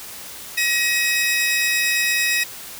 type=tone pair together; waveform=sawtooth; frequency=1902.8 / 2540 Hz; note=A#6 / D#7; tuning=+35 / +35 cents; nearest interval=perfect fourth; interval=500 cents; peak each=-17 dBFS; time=0.57-2.44 s; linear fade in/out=10 ms; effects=white hiss -36 dBFS RMS until 2.79 s